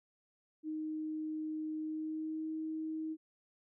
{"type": "tone with pitch glide", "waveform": "sine", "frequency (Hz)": [311.1, 315.8], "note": ["D#4", "D#4"], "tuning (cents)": [0, 26], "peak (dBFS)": -36, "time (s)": [0.63, 3.17], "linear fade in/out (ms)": 50, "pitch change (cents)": 26, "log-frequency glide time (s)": [1.79, 2.49], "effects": []}